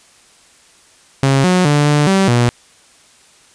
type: tone with pitch steps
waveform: sawtooth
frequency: 136 / 182.2 / 146.6 / 147.6 / 193.2 / 120.7 Hz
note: C#3 / F#3 / D3 / D3 / G3 / B2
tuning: -33 / -26 / -3 / +9 / -25 / -39 cents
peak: -6 dBFS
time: 1.23-2.49 s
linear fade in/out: 0 ms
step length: 210 ms
effects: white hiss -48 dBFS RMS until 3.54 s + resampled to 22050 Hz